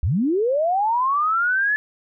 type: linear sweep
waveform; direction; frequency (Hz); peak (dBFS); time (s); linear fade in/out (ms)
sine; up; 59 to 1732; -17; 0.03-1.76; 0
effects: none